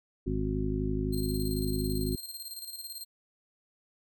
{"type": "harmonic tone", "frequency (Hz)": 51.91, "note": "G#1", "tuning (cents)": 0, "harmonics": [1, 2, 3, 4, 5, 7], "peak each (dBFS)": [-33, -36, -36, -38, -34, -35], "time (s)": [0.26, 2.16], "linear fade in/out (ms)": 10}
{"type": "tone with tremolo", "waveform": "15% pulse", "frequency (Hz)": 4186, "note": "C8", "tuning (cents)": 0, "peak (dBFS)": -31, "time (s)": [1.12, 3.05], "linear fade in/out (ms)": 20, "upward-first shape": "square", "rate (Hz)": 18, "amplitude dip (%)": 55}
{"effects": []}